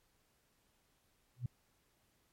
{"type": "tone with exponential growth", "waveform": "sine", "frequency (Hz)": 123.47, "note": "B2", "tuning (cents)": 0, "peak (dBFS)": -30, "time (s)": [1.36, 1.46], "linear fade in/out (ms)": 5, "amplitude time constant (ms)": 20, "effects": ["pink hiss -75 dBFS RMS until 2.32 s", "MP3 64 kbps"]}